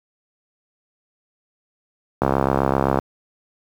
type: click train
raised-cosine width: 1 ms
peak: -3 dBFS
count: 53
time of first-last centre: 2.22-2.988 s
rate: 67.7 Hz
effects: high-pass 80 Hz 12 dB/octave + 7-bit